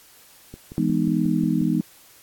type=click train; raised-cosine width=3 ms; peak=-24 dBFS; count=7; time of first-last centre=0.54-1.615 s; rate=5.58 Hz
type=chord; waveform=sine; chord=E major seventh; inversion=none; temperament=just; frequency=164.81 / 206 / 247.2 / 309 Hz; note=E3 / G#3 / B3 / D#4; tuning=0 / -14 / +2 / -12 cents; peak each=-24 dBFS; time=0.78-1.81 s; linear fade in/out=0 ms
effects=white hiss -51 dBFS RMS until 2.22 s + AAC 64 kbps